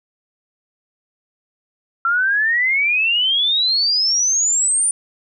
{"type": "exponential sweep", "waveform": "sine", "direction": "up", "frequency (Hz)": [1350, 9397], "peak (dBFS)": -14, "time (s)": [2.05, 4.91], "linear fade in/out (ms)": 2, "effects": []}